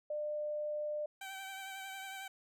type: tone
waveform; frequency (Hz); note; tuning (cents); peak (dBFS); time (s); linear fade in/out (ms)
sine; 599; D5; +34; -35; 0.1-1.06; 5
type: tone with vibrato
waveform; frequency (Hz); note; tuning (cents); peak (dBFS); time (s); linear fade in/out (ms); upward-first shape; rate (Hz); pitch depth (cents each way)
15% pulse; 773; G5; -24; -37; 1.21-2.28; 5; triangle; 11; 31
effects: none